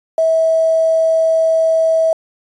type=tone with quantisation; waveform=sine; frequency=648 Hz; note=E5; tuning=30 cents flat; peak=-10 dBFS; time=0.18-2.13 s; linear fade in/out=2 ms; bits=6; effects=resampled to 22050 Hz